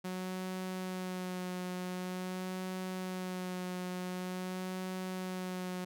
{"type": "tone with vibrato", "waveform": "sawtooth", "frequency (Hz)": 183.7, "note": "F#3", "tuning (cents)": -12, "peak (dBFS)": -33, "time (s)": [0.04, 5.85], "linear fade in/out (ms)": 10, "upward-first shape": "sine", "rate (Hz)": 0.46, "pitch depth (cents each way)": 20, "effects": []}